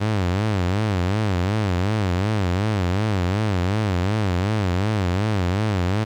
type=tone with vibrato; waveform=sawtooth; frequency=98 Hz; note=G2; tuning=in tune; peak=-15 dBFS; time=0-6.05 s; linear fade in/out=20 ms; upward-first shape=sine; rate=2.7 Hz; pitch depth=190 cents each way; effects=low-pass 5000 Hz 12 dB/octave + 9-bit